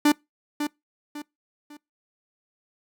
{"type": "tone with echo", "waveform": "45% pulse", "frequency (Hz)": 295.4, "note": "D4", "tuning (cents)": 10, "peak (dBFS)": -15, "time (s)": [0.05, 0.12], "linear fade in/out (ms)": 5, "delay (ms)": 550, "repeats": 3, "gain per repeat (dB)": -9, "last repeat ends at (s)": 1.77, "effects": ["noise-tail reverb RT60 0.2 s tail -24 dB re dry"]}